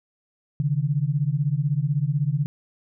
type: beating tone pair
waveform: sine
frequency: 137 / 153 Hz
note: C#3 / D#3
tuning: -20 / -29 cents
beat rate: 16 Hz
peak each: -23 dBFS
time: 0.6-2.46 s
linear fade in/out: 0 ms
effects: none